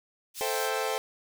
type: high-pass noise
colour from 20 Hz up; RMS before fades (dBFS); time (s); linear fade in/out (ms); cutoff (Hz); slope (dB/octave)
pink; -38; 0.34-0.7; 50; 4400; 12
type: chord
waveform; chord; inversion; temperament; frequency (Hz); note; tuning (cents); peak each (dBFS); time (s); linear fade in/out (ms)
sawtooth; A minor seventh; none; equal; 440 / 523.3 / 659.3 / 784; A4 / C5 / E5 / G5; 0 / 0 / 0 / 0; -28 / -29 / -33 / -30; 0.41-0.98; 0
effects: none